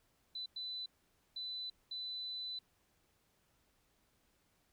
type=tone bursts at uneven times; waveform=sine; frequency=4000 Hz; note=B7; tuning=21 cents sharp; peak=-40 dBFS; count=4; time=0.35-0.46 / 0.56-0.86 / 1.36-1.7 / 1.91-2.59 s; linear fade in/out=5 ms; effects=pink hiss -75 dBFS RMS until 4.72 s